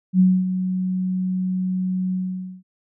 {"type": "tone with ADSR envelope", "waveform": "sine", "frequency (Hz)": 185, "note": "F#3", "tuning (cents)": 0, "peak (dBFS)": -10, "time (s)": [0.13, 2.63], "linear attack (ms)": 66, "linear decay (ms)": 250, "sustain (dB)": -10, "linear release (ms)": 500, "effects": []}